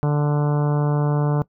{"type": "harmonic tone", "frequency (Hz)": 147.1, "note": "D3", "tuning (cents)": 3, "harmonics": [1, 2, 3, 4, 5, 6, 7, 8, 9, 10], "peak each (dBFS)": [-17, -28, -27, -31, -33, -34, -36, -39, -41, -43], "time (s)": [0.03, 1.42], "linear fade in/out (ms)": 0, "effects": ["noise-tail reverb RT60 0.1 s tail -20 dB re dry"]}